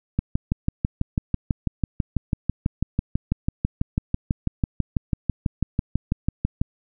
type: click train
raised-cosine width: 5 ms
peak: -8 dBFS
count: 40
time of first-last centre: 0.19-6.615 s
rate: 6.07 Hz
effects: none